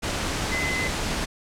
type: tone in noise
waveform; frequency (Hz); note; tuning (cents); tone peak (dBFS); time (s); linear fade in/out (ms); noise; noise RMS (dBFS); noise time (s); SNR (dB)
sine; 2039; C7; -45; -26; 0.51-0.89; 20; pink; -27; 0.02-1.26; -2
effects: low-pass 8000 Hz 12 dB/octave